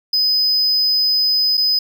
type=tone with dropouts; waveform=triangle; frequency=5020 Hz; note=D#8; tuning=15 cents sharp; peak=-12 dBFS; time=0.13-1.79 s; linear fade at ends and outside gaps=5 ms; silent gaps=1.572-1.576 s; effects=none